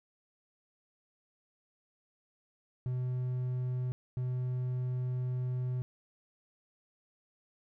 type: tone bursts at uneven times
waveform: triangle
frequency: 126.1 Hz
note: B2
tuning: 36 cents sharp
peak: -29 dBFS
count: 2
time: 2.86-3.92 / 4.17-5.82 s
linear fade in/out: 0 ms
effects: none